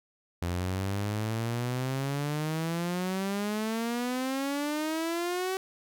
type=exponential sweep; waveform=sawtooth; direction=up; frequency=85.6 to 382.3 Hz; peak=-25 dBFS; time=0.42-5.57 s; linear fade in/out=0 ms; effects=none